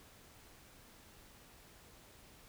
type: silence
effects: pink hiss -60 dBFS RMS until 2.48 s